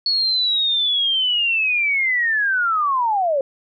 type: linear sweep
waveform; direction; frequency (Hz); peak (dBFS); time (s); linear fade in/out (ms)
sine; down; 4396 to 523.3; -16; 0.06-3.41; 2
effects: none

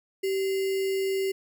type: tone with sample-and-hold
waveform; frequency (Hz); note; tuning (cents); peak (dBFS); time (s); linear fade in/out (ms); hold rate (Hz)
sine; 386.4; G4; -25; -24; 0.23-1.32; 10; 2450
effects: none

